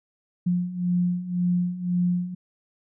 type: beating tone pair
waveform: sine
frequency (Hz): 176.4 / 178.3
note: F3 / F3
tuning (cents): +18 / +36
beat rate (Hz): 1.9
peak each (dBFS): -27 / -23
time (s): 0.46-2.35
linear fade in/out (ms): 10
effects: none